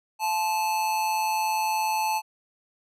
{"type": "tone with amplitude modulation", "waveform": "square", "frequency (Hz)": 870, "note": "A5", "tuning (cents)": -20, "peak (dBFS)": -22, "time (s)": [0.19, 2.22], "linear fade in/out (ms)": 50, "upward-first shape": "sine", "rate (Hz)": 177, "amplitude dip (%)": 45, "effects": ["resampled to 32000 Hz"]}